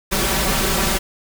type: noise with comb filter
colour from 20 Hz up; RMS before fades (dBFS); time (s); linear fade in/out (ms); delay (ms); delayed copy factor
pink; -19; 0.11-0.99; 20; 5.2; +0.85
effects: none